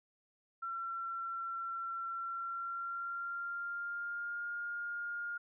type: tone with pitch glide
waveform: sine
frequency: 1357 to 1415.4 Hz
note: E6 to F6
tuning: +50 to +23 cents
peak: -37 dBFS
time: 0.62-5.38 s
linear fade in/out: 10 ms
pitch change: +73 cents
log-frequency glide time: 2.12-4.46 s
effects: none